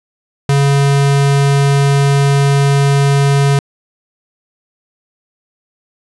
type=tone; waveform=square; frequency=140.1 Hz; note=C#3; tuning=19 cents sharp; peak=-9 dBFS; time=0.49-3.59 s; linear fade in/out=2 ms; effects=resampled to 24000 Hz